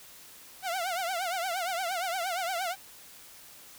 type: tone with vibrato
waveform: sawtooth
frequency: 720 Hz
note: F#5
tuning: 47 cents flat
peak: -26 dBFS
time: 0.62-2.76 s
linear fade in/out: 50 ms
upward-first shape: triangle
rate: 8.6 Hz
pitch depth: 160 cents each way
effects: white hiss -51 dBFS RMS until 3.78 s